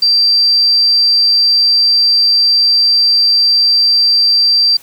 sine tone, 4699 Hz, D8, in tune, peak -7 dBFS, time 0.02-4.77 s, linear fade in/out 5 ms, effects white hiss -41 dBFS RMS until 4.82 s

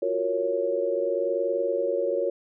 sine chord, Gb major seventh, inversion third, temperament equal with one note detuned, 349.2 / 370 / 464.8 / 554.4 Hz, F4 / Gb4 / Bb4 / Db5, 0 / 0 / -5 / 0 cents, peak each -32 / -31 / -28 / -26 dBFS, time 0.02-2.3 s, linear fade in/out 5 ms, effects none

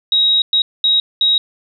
sine tone bursts at uneven times, 3806 Hz, A#7, 35 cents sharp, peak -10 dBFS, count 4, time 0.12-0.42 / 0.53-0.62 / 0.84-1 / 1.21-1.38 s, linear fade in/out 2 ms, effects none

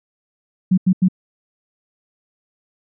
sine tone bursts, 185 Hz, F#3, in tune, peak -10 dBFS, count 3, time 0.71-1.085 s, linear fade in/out 10 ms, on 67 ms, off 87 ms, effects none

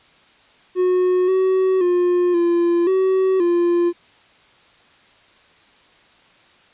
triangle tone with pitch steps, 364.9 / 376.5 / 355.1 / 343.8 / 378.4 / 346.7 Hz, F#4 / F#4 / F4 / F4 / F#4 / F4, -24 / +30 / +29 / -27 / +39 / -13 cents, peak -12 dBFS, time 0.75-3.93 s, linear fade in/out 50 ms, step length 530 ms, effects white hiss -52 dBFS RMS until 6.73 s + resampled to 8000 Hz

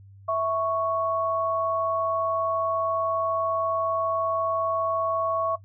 sine tone pair together, 656.7 / 1108.7 Hz, E5 / C#6, -7 / 0 cents, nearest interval major sixth, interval 907 cents, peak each -25 dBFS, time 0.28-5.56 s, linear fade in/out 10 ms, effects noise-tail reverb RT60 0.1 s tail -19 dB re dry + added 98 Hz sine -46 dBFS peak until 5.64 s

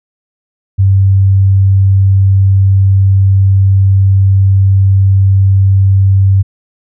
sine tone, 97 Hz, G2, 18 cents flat, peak -4 dBFS, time 0.78-6.43 s, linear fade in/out 20 ms, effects none

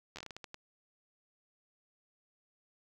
slowing click train, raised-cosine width 0.2 ms, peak -27 dBFS, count 10, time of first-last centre 0.16-0.544 s, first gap 11 ms, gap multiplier 1.32, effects 10-bit

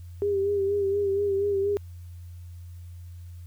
sine tone with vibrato, 399.3 Hz, G4, 32 cents sharp, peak -22 dBFS, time 0.22-1.77 s, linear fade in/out 0 ms, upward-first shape sine, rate 4.2 Hz, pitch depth 42 cents each way, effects added 87 Hz sine -39 dBFS peak until 3.46 s + white hiss -63 dBFS RMS until 3.46 s

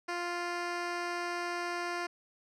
10% pulse tone, 349.2 Hz, F4, in tune, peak -25 dBFS, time 0.08-2.07 s, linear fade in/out 10 ms, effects low-pass 6000 Hz 12 dB/octave

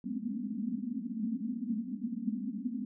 white band-pass noise, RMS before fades -36 dBFS, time 0.04-2.85 s, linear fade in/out 2 ms, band 200 to 260 Hz, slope 96 dB/octave, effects none

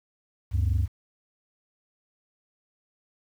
sine tone pair together, 72 / 96.11 Hz, D2 / G2, -34 / -34 cents, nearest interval perfect fourth, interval 500 cents, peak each -22 dBFS, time 0.51-0.88 s, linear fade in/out 50 ms, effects tanh soft clip ceiling -18 dBFS + 9-bit

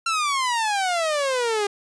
sawtooth exponential sweep, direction down, 1370 to 400 Hz, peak -17 dBFS, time 0.06-1.67 s, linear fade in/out 5 ms, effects resampled to 22050 Hz

